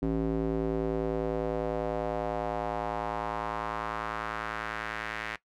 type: tone with band-pass filter sweep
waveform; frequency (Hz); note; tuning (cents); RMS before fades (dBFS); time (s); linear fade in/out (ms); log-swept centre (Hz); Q
square; 55; A1; 0; -32; 0.02-5.36; 5; 300 to 1900; 2.1
effects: noise-tail reverb RT60 0.1 s tail -18 dB re dry